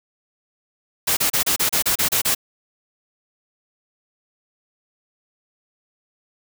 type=noise bursts; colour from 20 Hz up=white; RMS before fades=-19 dBFS; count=10; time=1.07-2.349 s; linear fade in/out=10 ms; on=100 ms; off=31 ms; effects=none